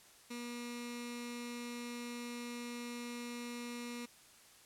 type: tone with notch filter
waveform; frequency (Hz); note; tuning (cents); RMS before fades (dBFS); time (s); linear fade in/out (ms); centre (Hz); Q
15% pulse; 240; B3; -49; -44; 0.3-4.06; 10; 690; 0.65
effects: white hiss -61 dBFS RMS until 4.65 s + low-pass 11000 Hz 12 dB/octave